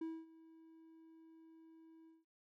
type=tone with ADSR envelope; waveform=triangle; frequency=324.3 Hz; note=E4; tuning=28 cents flat; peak=-37 dBFS; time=0.01-2.25 s; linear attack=6 ms; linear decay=240 ms; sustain=-20 dB; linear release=180 ms; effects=none